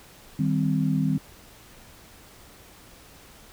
sine chord, C minor, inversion first, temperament equal with one note detuned, 155.56 / 196 / 260.6 Hz, Eb3 / G3 / C4, 0 / 0 / -7 cents, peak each -24 / -26 / -26 dBFS, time 0.39-1.18 s, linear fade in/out 5 ms, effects pink hiss -50 dBFS RMS until 3.52 s

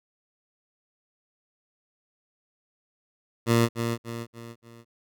15% pulse tone with echo, 116.54 Hz, A#2, in tune, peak -12 dBFS, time 3.46-3.69 s, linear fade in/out 50 ms, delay 290 ms, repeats 4, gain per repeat -7 dB, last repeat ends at 4.85 s, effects none

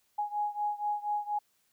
sine beating tone pair, 830.6 / 834.8 Hz, G#5 / G#5, 0 / +9 cents, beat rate 4.2 Hz, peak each -32 / -34 dBFS, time 0.18-1.39 s, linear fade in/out 10 ms, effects white hiss -72 dBFS RMS until 1.72 s

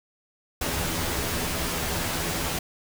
pink noise with comb filter, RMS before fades -28 dBFS, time 0.61-2.59 s, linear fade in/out 5 ms, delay 12 ms, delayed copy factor +0.55, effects none

